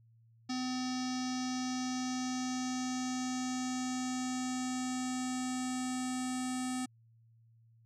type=tone with low-pass filter sweep; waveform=square; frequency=254.5 Hz; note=C4; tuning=48 cents flat; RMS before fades=-36 dBFS; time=0.49-6.86 s; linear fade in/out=10 ms; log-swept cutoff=5400 to 8500 Hz; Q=4.7; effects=added 114 Hz sine -61 dBFS peak until 7.85 s